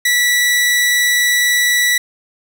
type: tone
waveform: sawtooth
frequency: 1954 Hz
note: B6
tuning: 19 cents flat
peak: -8 dBFS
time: 0.05-1.98 s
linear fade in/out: 5 ms
effects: none